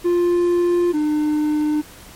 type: tone pair in turn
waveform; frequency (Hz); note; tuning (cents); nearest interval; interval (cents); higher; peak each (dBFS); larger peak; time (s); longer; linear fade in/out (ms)
triangle; 349.9 / 301.8; F4 / D4; +3 / +47; minor third; 256; first; -12 / -14; first; 0.04-0.93 / 0.93-1.82; neither; 20
effects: pink hiss -42 dBFS RMS until 2.15 s + MP3 64 kbps